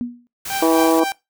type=tone with exponential decay; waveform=sine; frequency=241.6 Hz; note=B3; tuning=38 cents flat; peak=-18 dBFS; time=0.01-0.27 s; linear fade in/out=0 ms; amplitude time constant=56 ms
type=noise; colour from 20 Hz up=white; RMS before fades=-29 dBFS; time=0.45-1 s; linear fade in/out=5 ms
type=tone with tremolo; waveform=sawtooth; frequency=784 Hz; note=G5; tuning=in tune; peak=-16 dBFS; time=0.5-1.12 s; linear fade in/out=0 ms; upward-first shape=triangle; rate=3.9 Hz; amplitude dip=100%
type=harmonic tone; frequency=162.8 Hz; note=E3; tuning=21 cents flat; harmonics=2 / 3 / 4 / 5 / 6 / 7; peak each=-15 / -19 / -21 / -23 / -25 / -26 dBFS; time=0.62-1.04 s; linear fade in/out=5 ms
effects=noise-tail reverb RT60 0.2 s tail -19 dB re dry